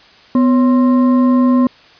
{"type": "tone with frequency modulation", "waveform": "sine", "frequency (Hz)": 250.4, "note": "B3", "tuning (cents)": 24, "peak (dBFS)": -8, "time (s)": [0.35, 1.67], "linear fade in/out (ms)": 2, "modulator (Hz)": 803, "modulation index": 0.42, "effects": ["white hiss -44 dBFS RMS until 1.99 s", "resampled to 11025 Hz"]}